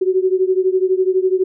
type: beating tone pair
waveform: sine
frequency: 370 / 382 Hz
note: F#4 / G4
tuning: 0 / -45 cents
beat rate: 12 Hz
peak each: -15 / -17 dBFS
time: 0.01-1.44 s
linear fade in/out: 10 ms
effects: none